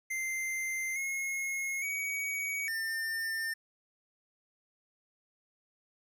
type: tone with pitch steps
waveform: square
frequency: 2085 / 2164 / 2257 / 1801 Hz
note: C7 / C#7 / C#7 / A6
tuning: -7 / -42 / +31 / +40 cents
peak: -33 dBFS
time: 0.1-3.54 s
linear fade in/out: 10 ms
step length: 860 ms
effects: none